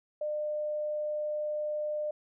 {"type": "tone", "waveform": "sine", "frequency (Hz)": 602, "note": "D5", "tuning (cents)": 43, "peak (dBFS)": -30, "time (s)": [0.21, 2.11], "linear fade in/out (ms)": 5, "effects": []}